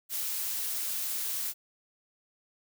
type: noise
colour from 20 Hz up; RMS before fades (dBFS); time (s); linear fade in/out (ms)
blue; -33; 0.09-1.54; 50
effects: none